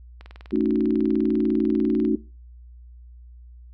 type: click train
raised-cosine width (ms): 0.3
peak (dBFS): -27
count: 38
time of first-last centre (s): 0.21-2.051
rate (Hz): 20.1
type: chord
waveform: sine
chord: D# half-diminished seventh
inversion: second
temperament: equal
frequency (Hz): 220 / 277.2 / 311.1 / 370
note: A3 / C#4 / D#4 / F#4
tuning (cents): 0 / 0 / 0 / 0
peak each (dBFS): -24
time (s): 0.52-2.16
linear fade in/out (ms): 10
effects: noise-tail reverb RT60 0.3 s tail -19 dB re dry + added 60 Hz sine -42 dBFS peak until 3.73 s